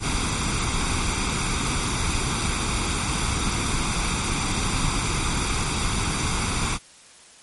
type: noise with comb filter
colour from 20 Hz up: pink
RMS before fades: -24 dBFS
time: 0-6.79 s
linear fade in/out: 50 ms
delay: 0.84 ms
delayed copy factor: +0.65
effects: white hiss -49 dBFS RMS until 7.42 s + MP3 48 kbps